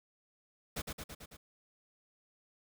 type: noise with echo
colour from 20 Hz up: pink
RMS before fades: -38 dBFS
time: 0.76-0.82 s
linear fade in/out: 10 ms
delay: 110 ms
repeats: 5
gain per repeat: -3 dB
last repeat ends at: 1.37 s
effects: none